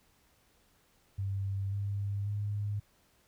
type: tone with pitch steps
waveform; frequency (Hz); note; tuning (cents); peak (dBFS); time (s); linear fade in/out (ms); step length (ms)
sine; 98 / 100.46 / 102.99; G2 / G2 / G#2; 0 / +43 / -14; -31; 1.18-2.8; 10; 540
effects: pink hiss -68 dBFS RMS until 3.27 s